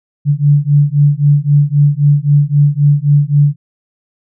sine beating tone pair, 143.1 / 146.9 Hz, D3 / D3, -45 / +1 cents, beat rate 3.8 Hz, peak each -10 dBFS, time 0.25-3.56 s, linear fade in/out 50 ms, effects none

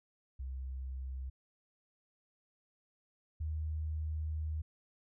sine tone pair in turn, 65.41 / 77.79 Hz, C2 / D#2, 0 / 0 cents, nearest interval minor third, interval 300 cents, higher second, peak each -38 / -34 dBFS, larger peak second, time 0.39-1.3 / 3.4-4.62 s, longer second, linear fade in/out 10 ms, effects none

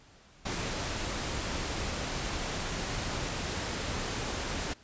pink noise, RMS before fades -34 dBFS, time 0.45-4.74 s, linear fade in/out 10 ms, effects pink hiss -58 dBFS RMS until 4.83 s + resampled to 16000 Hz

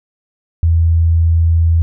sine tone, 82.8 Hz, E2, 8 cents sharp, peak -8 dBFS, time 0.63-1.82 s, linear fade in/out 0 ms, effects none

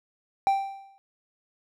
triangle tone with exponential decay, 784 Hz, G5, in tune, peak -15 dBFS, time 0.47-0.98 s, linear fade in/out 0 ms, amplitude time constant 110 ms, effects none

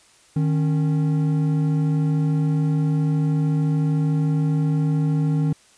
triangle tone pair together, 154.1 / 274.6 Hz, D#3 / C#4, -16 / -16 cents, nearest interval minor seventh, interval 1000 cents, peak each -16 / -24 dBFS, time 0.36-5.53 s, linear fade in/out 5 ms, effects white hiss -54 dBFS RMS until 5.77 s + resampled to 22050 Hz

